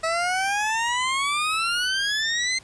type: exponential sweep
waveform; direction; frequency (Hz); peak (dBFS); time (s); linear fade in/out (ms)
20% pulse; up; 642 to 2093; -17; 0.03-2.59; 10
effects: pink hiss -50 dBFS RMS until 2.63 s + resampled to 22050 Hz